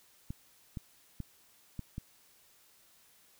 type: clicks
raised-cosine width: 5 ms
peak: -26 dBFS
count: 5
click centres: 0.305 / 0.772 / 1.203 / 1.793 / 1.981 s
effects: white hiss -64 dBFS RMS until 3.39 s